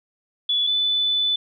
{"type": "tone pair in turn", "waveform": "sine", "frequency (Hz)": [3428, 3494], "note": ["A7", "A7"], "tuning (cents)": [-46, -13], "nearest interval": "unison", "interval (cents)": 33, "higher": "second", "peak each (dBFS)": -18, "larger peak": "neither", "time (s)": [[0.49, 0.67], [0.67, 1.36]], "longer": "second", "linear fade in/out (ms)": 5, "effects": []}